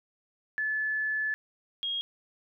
sine tone pair in turn, 1730 / 3266 Hz, A6 / G#7, -30 / -30 cents, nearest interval major seventh, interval 1100 cents, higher second, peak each -27 / -29 dBFS, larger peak first, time 0.58-1.34 / 1.83-2.01 s, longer first, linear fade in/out 0 ms, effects none

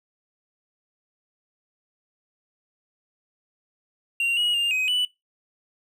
triangle tone with pitch steps, 2764 / 2902 / 2804 / 2522 / 2971 Hz, F7 / F#7 / F7 / D#7 / F#7, -19 / -34 / +6 / +23 / +6 cents, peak -19 dBFS, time 4.2-5.05 s, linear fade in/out 2 ms, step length 170 ms, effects noise-tail reverb RT60 0.2 s tail -22 dB re dry

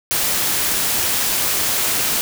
white noise, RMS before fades -19 dBFS, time 0.11-2.21 s, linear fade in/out 0 ms, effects none

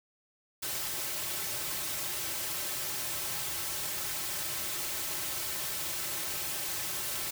white noise with comb filter, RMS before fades -35 dBFS, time 0.62-7.31 s, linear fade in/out 10 ms, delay 4.2 ms, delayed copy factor -0.7, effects none

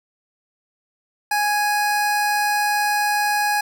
25% pulse tone, 830.6 Hz, G#5, in tune, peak -14 dBFS, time 1.31-3.61 s, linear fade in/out 5 ms, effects 8-bit

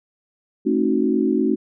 sine chord, A diminished seventh, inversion none, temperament equal with one note detuned, 220 / 268.4 / 311.1 / 370 Hz, A3 / C4 / Eb4 / Gb4, 0 / +44 / 0 / 0 cents, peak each -22 / -21 / -22 / -22 dBFS, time 0.65-1.56 s, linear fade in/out 20 ms, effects none

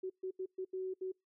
sine tone bursts at uneven times, 374.7 Hz, F#4, 22 cents sharp, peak -36 dBFS, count 6, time 0.03-0.1 / 0.23-0.31 / 0.39-0.46 / 0.58-0.65 / 0.73-0.94 / 1.01-1.12 s, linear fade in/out 10 ms, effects noise-tail reverb RT60 0.2 s tail -26 dB re dry

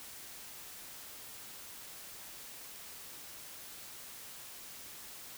silence, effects white hiss -49 dBFS RMS until 5.37 s

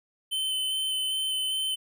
square tone with vibrato, 3060 Hz, G7, 42 cents flat, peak -27 dBFS, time 0.31-1.76 s, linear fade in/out 20 ms, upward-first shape square, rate 2.5 Hz, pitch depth 8 cents each way, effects none

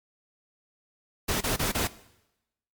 pink noise bursts, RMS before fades -27 dBFS, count 4, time 1.28-1.875 s, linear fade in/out 10 ms, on 130 ms, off 25 ms, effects noise-tail reverb RT60 0.9 s tail -18 dB re dry + MP3 96 kbps

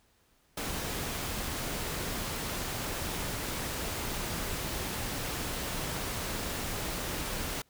pink noise, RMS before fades -35 dBFS, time 0.57-7.62 s, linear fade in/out 5 ms, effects pink hiss -68 dBFS RMS until 7.69 s

